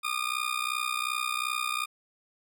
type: tone with amplitude modulation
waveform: 20% pulse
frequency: 1219 Hz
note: D#6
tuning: 36 cents flat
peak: -20 dBFS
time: 0.03-1.86 s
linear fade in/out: 20 ms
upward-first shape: sine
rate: 62.7 Hz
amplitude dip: 85%
effects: none